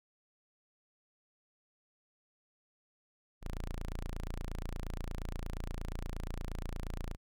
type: tone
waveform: sawtooth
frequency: 28.49 Hz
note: A#0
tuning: 39 cents flat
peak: -33 dBFS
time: 3.41-7.17 s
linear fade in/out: 50 ms
effects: none